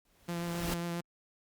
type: noise with exponential growth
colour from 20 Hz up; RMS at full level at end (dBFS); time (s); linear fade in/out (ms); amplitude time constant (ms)
pink; -34; 0.05-0.74; 2; 150
type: tone with vibrato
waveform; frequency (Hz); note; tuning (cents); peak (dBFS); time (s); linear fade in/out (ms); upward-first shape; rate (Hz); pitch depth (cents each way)
sawtooth; 171.5; F3; -31; -30; 0.28-1.01; 10; triangle; 7.4; 17
effects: Opus 48 kbps